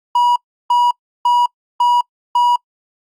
triangle tone bursts, 968 Hz, B5, 35 cents flat, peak -8 dBFS, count 5, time 0.15-2.56 s, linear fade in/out 5 ms, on 210 ms, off 340 ms, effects noise-tail reverb RT60 0.1 s tail -26 dB re dry + Opus 48 kbps

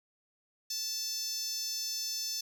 10% pulse tone with high-pass filter, 880 Hz, A5, in tune, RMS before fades -36 dBFS, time 0.7-2.41 s, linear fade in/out 5 ms, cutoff 5600 Hz, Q 3.7, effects none

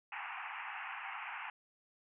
pink band-pass noise, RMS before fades -44 dBFS, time 0.12-1.5 s, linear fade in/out 2 ms, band 760 to 2800 Hz, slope 96 dB/octave, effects none

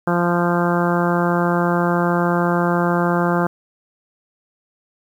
harmonic tone, 173.8 Hz, F3, 8 cents flat, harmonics 1 / 2 / 3 / 4 / 5 / 6 / 7 / 8 / 9, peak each -19 / -22 / -24 / -25 / -26 / -27 / -27 / -28 / -29 dBFS, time 0.07-3.47 s, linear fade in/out 5 ms, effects 8-bit

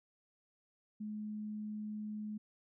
sine tone, 212.2 Hz, G#3, 38 cents sharp, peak -39 dBFS, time 1-2.38 s, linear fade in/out 10 ms, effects none

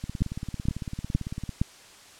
two click trains, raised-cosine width 5 ms, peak -10 / -20 dBFS, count 4 / 27, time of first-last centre 0.22-1.615 / 0.04-1.493 s, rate 2.15 / 17.9 Hz, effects white hiss -50 dBFS RMS until 2.19 s + low-pass 8000 Hz 12 dB/octave

